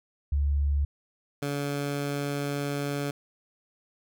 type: tone pair in turn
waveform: sine / 15% pulse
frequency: 71.4 / 142.8 Hz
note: D2 / D3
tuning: -48 / -48 cents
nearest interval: octave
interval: 1200 cents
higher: second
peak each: -22 dBFS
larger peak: neither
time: 0.32-0.85 / 1.42-3.11 s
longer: second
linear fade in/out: 5 ms
effects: none